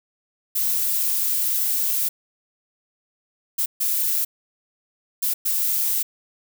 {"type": "noise bursts at uneven times", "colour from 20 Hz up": "violet", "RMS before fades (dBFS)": -22, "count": 5, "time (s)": [[0.55, 2.09], [3.58, 3.66], [3.8, 4.25], [5.22, 5.34], [5.45, 6.03]], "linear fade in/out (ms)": 10, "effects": []}